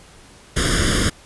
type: noise with comb filter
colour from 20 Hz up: pink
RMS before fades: -18 dBFS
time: 0.56-1.1 s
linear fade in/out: 10 ms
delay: 0.59 ms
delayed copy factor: +0.9
effects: pink hiss -46 dBFS RMS until 1.25 s + resampled to 24000 Hz